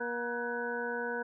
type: harmonic tone with a mistuned harmonic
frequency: 238.6 Hz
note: A#3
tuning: 41 cents sharp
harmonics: 1 / 2 / 3 / 4 / 6 / 7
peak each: -42 / -36 / -45 / -41 / -37 / -45 dBFS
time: 0-1.23 s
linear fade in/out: 10 ms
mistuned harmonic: 6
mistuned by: +75 cents
effects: none